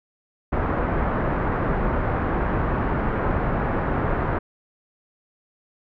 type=low-pass noise; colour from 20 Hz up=pink; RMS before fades=-23 dBFS; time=0.52-4.39 s; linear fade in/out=10 ms; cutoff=1600 Hz; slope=24 dB/octave; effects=none